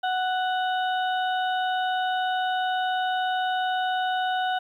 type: harmonic tone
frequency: 741 Hz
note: F#5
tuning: 2 cents sharp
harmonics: 1 / 2 / 4 / 5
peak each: -24 / -30 / -36 / -38 dBFS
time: 0.03-4.59 s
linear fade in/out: 10 ms
effects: 10-bit